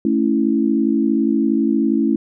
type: chord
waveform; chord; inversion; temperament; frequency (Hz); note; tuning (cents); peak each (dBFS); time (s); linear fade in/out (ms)
sine; A major; none; equal; 220 / 277.2 / 329.6; A3 / C#4 / E4; 0 / 0 / 0; -18 / -18 / -19; 0.05-2.16; 2
effects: none